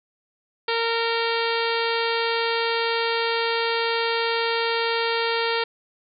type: harmonic tone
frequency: 460.5 Hz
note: A#4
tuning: 21 cents flat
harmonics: 1 / 2 / 3 / 4 / 5 / 6 / 7 / 8 / 9 / 10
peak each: -25 / -28 / -30 / -31 / -32 / -33 / -33 / -34 / -35 / -35 dBFS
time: 0.68-5.64 s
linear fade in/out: 5 ms
effects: none